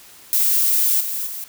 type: noise with level steps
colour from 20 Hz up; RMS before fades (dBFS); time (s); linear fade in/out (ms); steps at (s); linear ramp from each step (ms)
violet; -17 / -25 / -30; 0.33-1.44; 0; 1 / 1.26; 10
effects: white hiss -45 dBFS RMS until 1.48 s